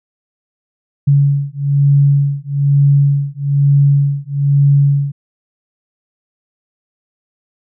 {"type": "beating tone pair", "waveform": "sine", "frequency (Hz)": [140.7, 141.8], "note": ["C#3", "C#3"], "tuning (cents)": [26, 40], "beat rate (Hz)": 1.1, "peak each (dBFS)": -12, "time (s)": [1.07, 5.12], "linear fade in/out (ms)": 10, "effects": []}